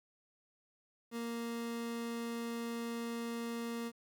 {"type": "tone", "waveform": "30% pulse", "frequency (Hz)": 233.1, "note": "A#3", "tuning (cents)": 0, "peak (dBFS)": -35, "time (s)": [1.11, 3.92], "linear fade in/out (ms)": 50, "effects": ["11-bit"]}